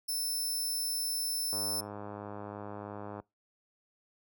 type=tone; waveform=15% pulse; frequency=5300 Hz; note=E8; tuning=9 cents sharp; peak=-26 dBFS; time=0.08-1.81 s; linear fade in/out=10 ms
type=click train; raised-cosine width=1 ms; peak=-28 dBFS; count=173; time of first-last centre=1.53-3.2 s; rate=103 Hz
effects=noise-tail reverb RT60 0.2 s tail -23 dB re dry + high-pass 60 Hz 12 dB/octave